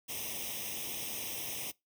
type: noise with comb filter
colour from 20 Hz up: white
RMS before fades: -39 dBFS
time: 0.08-1.72 s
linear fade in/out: 20 ms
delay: 0.34 ms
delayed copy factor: +0.9
effects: noise-tail reverb RT60 0.2 s tail -23 dB re dry + high-pass 80 Hz 12 dB/octave